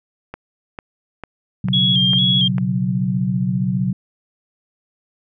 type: click train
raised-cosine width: 0.5 ms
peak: -15 dBFS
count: 6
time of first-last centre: 0.34-2.582 s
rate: 2.23 Hz
type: chord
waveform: sine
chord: B suspended second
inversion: none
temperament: equal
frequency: 123.47 / 138.59 / 185 Hz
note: B2 / C#3 / F#3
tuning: 0 / 0 / 0 cents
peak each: -22 / -23 / -19 dBFS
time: 1.64-3.93 s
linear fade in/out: 5 ms
type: tone with vibrato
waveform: sine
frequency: 3272 Hz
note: G#7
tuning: 26 cents flat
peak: -14 dBFS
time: 1.73-2.48 s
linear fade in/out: 5 ms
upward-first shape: square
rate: 2.2 Hz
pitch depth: 39 cents each way
effects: none